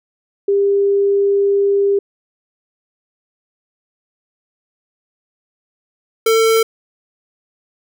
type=tone pair in turn; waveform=sine / square; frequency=399.5 / 448.4 Hz; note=G4 / A4; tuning=+33 / +33 cents; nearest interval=major second; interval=200 cents; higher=second; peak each=-11 dBFS; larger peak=neither; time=0.48-1.99 / 6.26-6.63 s; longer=first; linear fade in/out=5 ms; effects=none